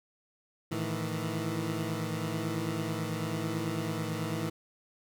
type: tone cluster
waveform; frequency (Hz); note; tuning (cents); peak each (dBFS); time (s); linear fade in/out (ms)
20% pulse; 110.2 / 156.7 / 165.8; A2 / D#3 / E3; +3 / +13 / +10; -31; 0.71-4.5; 10
effects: none